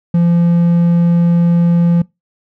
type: tone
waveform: triangle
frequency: 171.3 Hz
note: F3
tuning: 33 cents flat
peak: -6 dBFS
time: 0.14-2.02 s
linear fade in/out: 5 ms
effects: noise-tail reverb RT60 0.2 s tail -23 dB re dry